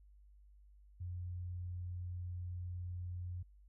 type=tone; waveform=sine; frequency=89.2 Hz; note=F2; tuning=37 cents sharp; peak=-40 dBFS; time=1-3.43 s; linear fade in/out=10 ms; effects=added 50 Hz sine -59 dBFS peak until 3.68 s